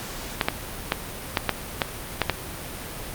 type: clicks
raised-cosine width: 0.3 ms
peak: -3 dBFS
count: 8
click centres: 0.412 / 0.485 / 0.921 / 1.372 / 1.493 / 1.818 / 2.217 / 2.297 s
effects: pink hiss -35 dBFS RMS until 3.14 s + Opus 48 kbps